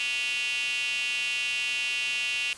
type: tone with high-pass filter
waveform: square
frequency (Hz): 130.7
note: C3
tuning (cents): -1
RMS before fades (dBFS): -29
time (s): 0-2.53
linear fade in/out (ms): 0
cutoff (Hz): 2700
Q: 8.4
effects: white hiss -45 dBFS RMS until 2.57 s + resampled to 22050 Hz